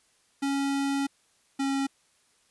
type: tone pair in turn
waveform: square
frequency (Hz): 277.2 / 273.4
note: C#4 / C#4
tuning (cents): 0 / -24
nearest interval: unison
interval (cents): 24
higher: first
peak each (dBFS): -26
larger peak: neither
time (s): 0.42-1.07 / 1.59-1.87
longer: first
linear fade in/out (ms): 10
effects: white hiss -66 dBFS RMS until 2.5 s + resampled to 24000 Hz